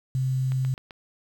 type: tone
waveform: sine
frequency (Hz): 130.6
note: C3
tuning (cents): -3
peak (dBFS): -22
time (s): 0.15-0.74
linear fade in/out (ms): 0
type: click train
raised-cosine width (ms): 0.3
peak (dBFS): -25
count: 4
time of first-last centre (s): 0.52-0.908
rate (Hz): 7.73
effects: 8-bit